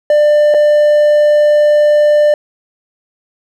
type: tone with dropouts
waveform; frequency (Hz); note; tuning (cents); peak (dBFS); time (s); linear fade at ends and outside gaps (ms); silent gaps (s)
triangle; 595; D5; +22; -4; 0.1-2.34; 2; 0.541-0.545
effects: none